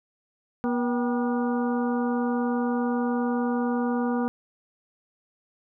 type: harmonic tone with a mistuned harmonic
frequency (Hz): 241.2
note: B3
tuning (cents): -41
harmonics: 1 / 2 / 3 / 4 / 5 / 6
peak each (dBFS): -24 / -30 / -34 / -36 / -38 / -40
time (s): 0.64-4.28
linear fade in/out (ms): 0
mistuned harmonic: 3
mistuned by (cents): +110
effects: none